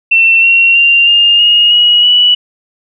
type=tone with pitch steps; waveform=sine; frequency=2694 / 2735 / 2776 / 2818 / 2861 / 2904 / 2948 Hz; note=E7 / F7 / F7 / F7 / F7 / F#7 / F#7; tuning=+37 / -37 / -11 / +15 / +41 / -33 / -7 cents; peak=-4 dBFS; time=0.11-2.35 s; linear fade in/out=10 ms; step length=320 ms; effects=none